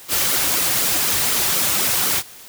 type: noise with flanger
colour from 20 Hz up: white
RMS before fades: -19 dBFS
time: 0.08-2.23 s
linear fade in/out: 50 ms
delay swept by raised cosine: 1.1 to 4.7 ms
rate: 4 Hz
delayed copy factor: -0.6
effects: white hiss -41 dBFS RMS until 2.48 s